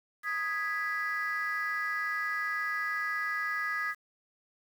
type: chord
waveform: sine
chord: G# minor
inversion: second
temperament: equal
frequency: 1244.5 / 1661.2 / 1975.5 Hz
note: D#6 / G#6 / B6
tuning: 0 / 0 / 0 cents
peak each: -34 / -32 / -33 dBFS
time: 0.23-3.95 s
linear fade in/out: 50 ms
effects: tanh soft clip ceiling -25 dBFS + 9-bit